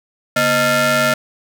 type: ring-modulated tone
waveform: sawtooth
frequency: 380.2 Hz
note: F#4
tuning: 47 cents sharp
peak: -6 dBFS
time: 0.36-1.14 s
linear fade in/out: 5 ms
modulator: 1000 Hz
effects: none